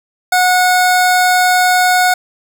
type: tone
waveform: 25% pulse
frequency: 730 Hz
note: F#5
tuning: 24 cents flat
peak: -5 dBFS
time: 0.32-2.14 s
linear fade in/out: 5 ms
effects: none